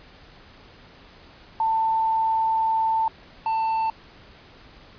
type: tone pair in turn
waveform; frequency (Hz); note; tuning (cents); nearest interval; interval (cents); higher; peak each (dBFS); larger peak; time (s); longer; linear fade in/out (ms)
sine / triangle; 891 / 891; A5 / A5; +22 / +22; unison; 0; neither; -19; neither; 1.6-3.08 / 3.46-3.9; first; 2
effects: pink hiss -49 dBFS RMS until 4.98 s + resampled to 11025 Hz